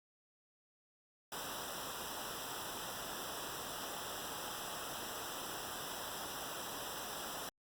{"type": "noise with comb filter", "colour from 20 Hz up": "pink", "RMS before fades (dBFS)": -44, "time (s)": [1.32, 7.49], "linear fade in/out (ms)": 2, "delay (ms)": 0.45, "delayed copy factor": -0.9, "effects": ["Opus 48 kbps"]}